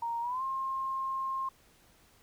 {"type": "tone with pitch glide", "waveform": "sine", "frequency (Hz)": [932.3, 1064.8], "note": ["A#5", "C6"], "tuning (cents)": [0, 30], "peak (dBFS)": -31, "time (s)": [0.02, 1.49], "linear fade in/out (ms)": 5, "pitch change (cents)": 230, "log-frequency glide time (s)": [0.21, 0.43], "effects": ["pink hiss -63 dBFS RMS until 2.22 s"]}